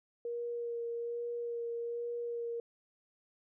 sine tone with vibrato, 471.6 Hz, A#4, 20 cents sharp, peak -35 dBFS, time 0.25-2.6 s, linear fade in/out 2 ms, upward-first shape sine, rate 1.2 Hz, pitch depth 14 cents each way, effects none

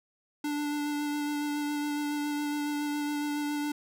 square tone with vibrato, 293.7 Hz, D4, in tune, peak -30 dBFS, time 0.44-3.72 s, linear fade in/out 5 ms, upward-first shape sine, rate 7.2 Hz, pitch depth 13 cents each way, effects none

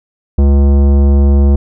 sine tone with tanh clipping, 70 Hz, C#2, 18 cents sharp, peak -7 dBFS, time 0.38-1.56 s, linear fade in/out 5 ms, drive 16 dB, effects none

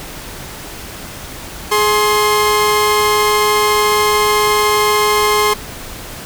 sawtooth tone pair together, 420.1 / 1057.1 Hz, G#4 / C6, +20 / +17 cents, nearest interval octave + major third, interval 1597 cents, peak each -10 dBFS, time 1.71-5.54 s, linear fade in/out 10 ms, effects pink hiss -30 dBFS RMS until 6.25 s

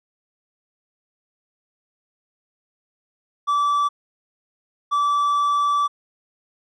triangle tone pair in turn, 1158 / 1158 Hz, D6 / D6, -25 / -25 cents, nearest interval unison, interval 0 cents, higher neither, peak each -15 dBFS, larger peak neither, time 3.47-3.89 / 4.91-5.88 s, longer second, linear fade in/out 20 ms, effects resampled to 22050 Hz

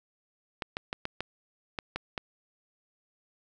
clicks, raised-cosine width 0.3 ms, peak -16 dBFS, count 8, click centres 0.622 / 0.769 / 0.929 / 1.054 / 1.206 / 1.788 / 1.96 / 2.178 s, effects none

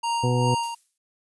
square tone with tremolo, 932.3 Hz, A#5, in tune, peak -23 dBFS, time 0.03-0.75 s, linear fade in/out 10 ms, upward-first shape sine, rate 2.5 Hz, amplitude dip 60%
harmonic tone, 123.47 Hz, B2, in tune, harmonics 1 / 2 / 3 / 4 / 6 / 7, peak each -21 / -28 / -31 / -27 / -37 / -39 dBFS, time 0.23-0.55 s, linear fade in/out 10 ms
violet noise with exponential decay, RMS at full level -34 dBFS, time 0.63-0.98 s, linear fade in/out 2 ms, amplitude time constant 74 ms
effects resampled to 24000 Hz

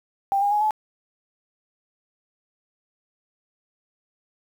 sine tone with pitch steps, 790 / 812.2 / 835 / 858.5 Hz, G5 / G#5 / G#5 / A5, +13 / -39 / +9 / -43 cents, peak -18 dBFS, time 0.32-0.708 s, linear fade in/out 0 ms, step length 97 ms, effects 8-bit

